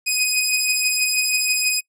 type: beating tone pair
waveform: 15% pulse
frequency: 2500 / 2506.2 Hz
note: D#7 / D#7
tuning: +8 / +12 cents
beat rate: 6.2 Hz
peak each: -17 / -12 dBFS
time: 0.06-1.81 s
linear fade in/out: 20 ms
effects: noise-tail reverb RT60 0.1 s tail -23 dB re dry